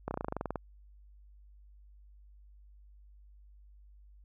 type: slowing click train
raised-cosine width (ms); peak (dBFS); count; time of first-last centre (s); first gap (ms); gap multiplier
1; -20; 13; 0.08-0.558; 30; 1.05
effects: added 50 Hz sine -54 dBFS peak until 4.24 s